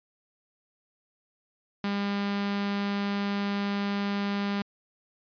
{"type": "tone with notch filter", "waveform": "sawtooth", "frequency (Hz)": 201.3, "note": "G3", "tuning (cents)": 46, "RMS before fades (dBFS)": -29, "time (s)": [1.84, 4.62], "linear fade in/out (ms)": 2, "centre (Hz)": 500, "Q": 1.4, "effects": ["resampled to 11025 Hz"]}